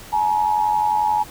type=tone pair together; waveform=sine; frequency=851 / 942.3 Hz; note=G#5 / A#5; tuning=+42 / +18 cents; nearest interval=major second; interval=176 cents; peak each=-17 / -22 dBFS; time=0.12-1.24 s; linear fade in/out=20 ms; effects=pink hiss -40 dBFS RMS until 1.3 s